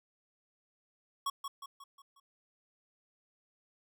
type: tone with echo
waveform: square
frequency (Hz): 1108.7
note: C#6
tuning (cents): 0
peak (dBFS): -32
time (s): 1.26-1.3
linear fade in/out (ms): 5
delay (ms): 180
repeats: 5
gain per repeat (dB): -6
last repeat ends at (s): 2.2
effects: none